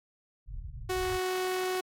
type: low-pass noise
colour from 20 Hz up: pink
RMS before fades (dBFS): -40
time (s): 0.46-1.2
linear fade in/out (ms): 50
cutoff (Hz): 130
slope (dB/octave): 48
type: tone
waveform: sawtooth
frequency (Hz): 370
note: F#4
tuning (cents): 0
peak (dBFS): -25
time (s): 0.89-1.81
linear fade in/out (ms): 10
effects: AAC 64 kbps